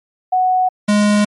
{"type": "tone pair in turn", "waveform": ["sine", "square"], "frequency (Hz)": [740, 207.7], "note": ["F#5", "G#3"], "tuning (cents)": [0, 0], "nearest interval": "octave + minor seventh", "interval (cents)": 2200, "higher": "first", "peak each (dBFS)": -11, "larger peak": "neither", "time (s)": [[0.32, 0.69], [0.88, 1.25]], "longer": "neither", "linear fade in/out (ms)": 10, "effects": ["MP3 48 kbps"]}